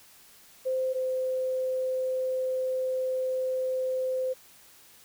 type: tone pair in turn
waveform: sine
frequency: 519 / 516.1 Hz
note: C5 / C5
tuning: -14 / -24 cents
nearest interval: unison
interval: 10 cents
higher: first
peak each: -25 / -26 dBFS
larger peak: first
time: 0.65-0.94 / 0.94-4.34 s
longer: second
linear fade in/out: 20 ms
effects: white hiss -55 dBFS RMS until 5.04 s